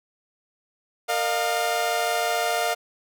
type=tone cluster; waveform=sawtooth; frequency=460.8 / 610 / 704 Hz; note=A#4 / D#5 / F5; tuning=-20 / -34 / +14 cents; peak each=-26 / -25 / -20 dBFS; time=1.08-2.75 s; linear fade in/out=20 ms; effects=none